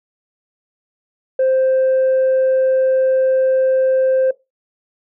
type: tone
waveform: sine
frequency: 523.3 Hz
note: C5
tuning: in tune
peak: -10 dBFS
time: 1.39-4.31 s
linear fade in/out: 5 ms
effects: noise-tail reverb RT60 0.2 s tail -19 dB re dry + tanh soft clip ceiling -10 dBFS